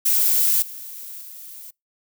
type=noise with level steps; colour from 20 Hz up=violet; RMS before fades=-18 / -36 / -39 dBFS; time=0.05-1.71 s; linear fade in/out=10 ms; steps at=0.62 / 1.21 s; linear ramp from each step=2 ms; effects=noise-tail reverb RT60 0.2 s tail -26 dB re dry